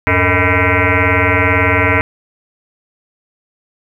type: tone with frequency modulation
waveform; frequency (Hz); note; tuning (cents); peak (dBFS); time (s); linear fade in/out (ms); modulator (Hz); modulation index
sine; 992; B5; +7; -9; 0.07-2.01; 0; 182; 7.4
effects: 8-bit